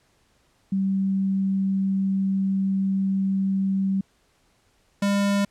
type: tone pair in turn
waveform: sine / square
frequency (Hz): 193.3 / 200.7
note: G3 / G3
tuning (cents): -24 / +41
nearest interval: minor second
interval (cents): 65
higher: second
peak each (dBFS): -20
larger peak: neither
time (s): 0.72-4.01 / 5.02-5.45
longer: first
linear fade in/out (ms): 5
effects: pink hiss -64 dBFS RMS until 5.5 s + low-pass 10000 Hz 12 dB/octave